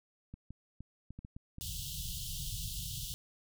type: clicks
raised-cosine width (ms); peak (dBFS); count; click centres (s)
5; -33; 8; 0.34 / 0.506 / 0.806 / 1.106 / 1.19 / 1.249 / 1.365 / 1.584
type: band-stop noise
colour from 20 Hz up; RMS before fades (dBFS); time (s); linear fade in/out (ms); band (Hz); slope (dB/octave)
pink; -40; 1.61-3.14; 0; 170 to 2900; 96
effects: none